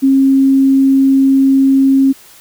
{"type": "tone", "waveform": "sine", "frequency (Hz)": 270, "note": "C#4", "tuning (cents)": -45, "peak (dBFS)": -6, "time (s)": [0.02, 2.13], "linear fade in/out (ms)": 20, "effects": ["white hiss -41 dBFS RMS until 2.4 s"]}